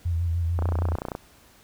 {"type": "tone with vibrato", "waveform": "sine", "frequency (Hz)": 84.6, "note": "E2", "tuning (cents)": 45, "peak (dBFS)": -22, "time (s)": [0.05, 0.96], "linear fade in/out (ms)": 10, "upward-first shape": "square", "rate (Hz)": 6.7, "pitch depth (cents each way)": 38}
{"type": "click train", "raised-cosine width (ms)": 1, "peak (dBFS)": -16, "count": 18, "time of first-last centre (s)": [0.59, 1.151], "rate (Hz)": 30.3}
{"effects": ["pink hiss -55 dBFS RMS until 1.63 s"]}